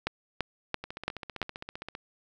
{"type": "two click trains", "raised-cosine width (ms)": 0.3, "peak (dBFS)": [-22, -12], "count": [18, 5], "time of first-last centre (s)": [[0.84, 1.951], [0.07, 1.417]], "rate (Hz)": [15.3, 2.97], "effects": []}